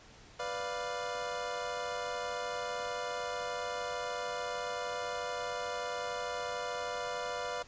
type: chord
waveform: 25% pulse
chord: B diminished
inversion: none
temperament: equal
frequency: 493.9 / 587.3 / 698.5 Hz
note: B4 / D5 / F5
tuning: 0 / 0 / 0 cents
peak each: -35 / -37 / -36 dBFS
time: 0.39-7.63 s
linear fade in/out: 10 ms
effects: pink hiss -56 dBFS RMS until 7.67 s + resampled to 16000 Hz